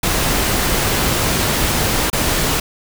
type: noise with dropouts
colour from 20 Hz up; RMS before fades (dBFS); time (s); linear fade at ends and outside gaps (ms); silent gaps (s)
pink; -17; 0.03-2.6; 5; 2.101-2.129
effects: none